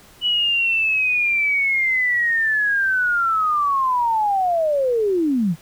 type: linear sweep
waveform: sine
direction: down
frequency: 2960 to 149.5 Hz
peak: -16 dBFS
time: 0.21-5.56 s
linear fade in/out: 50 ms
effects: pink hiss -48 dBFS RMS until 5.61 s